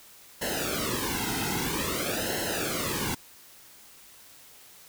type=noise with flanger; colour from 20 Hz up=pink; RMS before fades=-30 dBFS; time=0.41-3.15 s; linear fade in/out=10 ms; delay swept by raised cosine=0.84 to 1.75 ms; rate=0.51 Hz; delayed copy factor=-1; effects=white hiss -52 dBFS RMS until 4.88 s